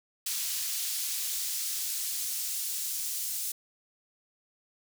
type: noise with high-pass filter sweep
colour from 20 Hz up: pink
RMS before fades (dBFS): -33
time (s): 0.26-3.52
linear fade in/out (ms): 5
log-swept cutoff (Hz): 4300 to 6800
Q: 0.72
effects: none